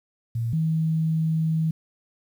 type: tone pair in turn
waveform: sine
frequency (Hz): 115.8 / 160.09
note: A#2 / D#3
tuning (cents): -11 / +50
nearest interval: tritone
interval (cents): 561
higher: second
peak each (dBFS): -23 / -20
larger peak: second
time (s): 0.35-0.53 / 0.53-1.71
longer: second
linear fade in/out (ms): 5
effects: 9-bit